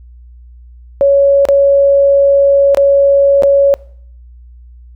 sine tone with dropouts, 558 Hz, C#5, 11 cents sharp, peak -5 dBFS, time 1.01-3.74 s, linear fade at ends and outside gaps 0 ms, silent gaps 1.453-1.487 / 2.747-2.772 / 3.423-3.434 s, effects noise-tail reverb RT60 0.6 s tail -23 dB re dry + added 60 Hz sine -34 dBFS peak until 4.95 s

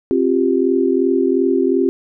sine chord, C suspended fourth, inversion none, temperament equal with one note detuned, 266.5 / 349.2 / 392 Hz, C4 / F4 / G4, +32 / 0 / 0 cents, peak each -17 dBFS, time 0.11-1.89 s, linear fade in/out 0 ms, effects none

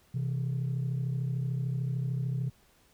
sine tone pair together, 128.5 / 161.9 Hz, C3 / E3, -31 / -31 cents, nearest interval major third, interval 400 cents, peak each -28 / -33 dBFS, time 0.14-2.5 s, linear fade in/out 10 ms, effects tanh soft clip ceiling -25 dBFS + pink hiss -64 dBFS RMS until 2.93 s

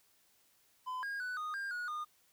triangle tone with pitch steps, 1015 / 1627 / 1490 / 1236 / 1600 / 1452 / 1220 Hz, B5 / G#6 / F#6 / D#6 / G6 / F#6 / D#6, +47 / -36 / +12 / -12 / +35 / -33 / -34 cents, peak -35 dBFS, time 0.86-2.05 s, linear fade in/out 20 ms, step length 170 ms, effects white hiss -70 dBFS RMS until 2.32 s

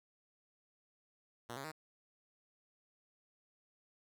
5% pulse tone with pitch steps, 120 / 137.05 / 156.52 Hz, B2 / C#3 / D#3, -49 / -19 / +11 cents, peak -32 dBFS, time 1.49-1.718 s, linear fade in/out 10 ms, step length 76 ms, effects none

